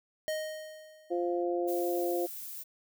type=tone with exponential decay; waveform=square; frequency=622.3 Hz; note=D#5; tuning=in tune; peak=-30 dBFS; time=0.28-1.43 s; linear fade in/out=0 ms; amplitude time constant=250 ms
type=harmonic tone; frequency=174.61 Hz; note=F3; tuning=in tune; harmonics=2 / 3 / 4; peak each=-30 / -34 / -36 dBFS; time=1.1-2.27 s; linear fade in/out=20 ms
type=noise; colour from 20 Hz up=violet; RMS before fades=-42 dBFS; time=1.67-2.64 s; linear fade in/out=20 ms
effects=none